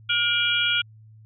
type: tone cluster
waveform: sine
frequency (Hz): 1426 / 2369 / 2851 / 3011 / 3303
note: F6 / D7 / F7 / F#7 / G#7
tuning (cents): +36 / +14 / +35 / +30 / -10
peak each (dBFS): -25 / -26 / -28 / -31 / -24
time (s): 0.09-0.82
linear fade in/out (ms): 10
effects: added 109 Hz sine -46 dBFS peak until 1.25 s